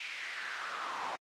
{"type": "noise with high-pass filter sweep", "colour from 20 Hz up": "brown", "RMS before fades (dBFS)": -40, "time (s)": [0, 1.16], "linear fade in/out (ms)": 5, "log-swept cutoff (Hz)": [2500, 890], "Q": 3.9, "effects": ["low-pass 6000 Hz 12 dB/octave", "AAC 48 kbps"]}